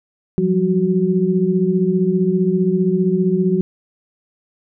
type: tone cluster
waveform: sine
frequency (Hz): 175.1 / 190.3 / 371.9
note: F3 / F#3 / F#4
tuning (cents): +5 / +49 / +9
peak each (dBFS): -18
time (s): 0.38-3.61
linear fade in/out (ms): 0
effects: none